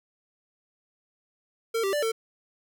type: tone with pitch steps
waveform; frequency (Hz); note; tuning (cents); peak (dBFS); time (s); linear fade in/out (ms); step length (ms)
square; 455.3 / 390.9 / 588 / 450.1; A#4 / G4 / D5 / A4; -41 / -5 / +2 / +39; -25; 1.74-2.12; 10; 95
effects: none